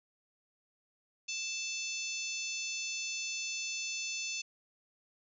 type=harmonic tone; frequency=880 Hz; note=A5; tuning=in tune; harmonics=3 / 4 / 5 / 6 / 7 / 8; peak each=-39 / -45 / -44 / -45 / -41 / -47 dBFS; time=1.28-4.42 s; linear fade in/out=10 ms; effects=none